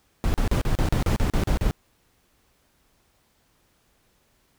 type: noise bursts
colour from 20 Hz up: brown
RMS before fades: -21 dBFS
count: 11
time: 0.24-1.71 s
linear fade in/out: 0 ms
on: 100 ms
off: 37 ms
effects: pink hiss -65 dBFS RMS until 4.58 s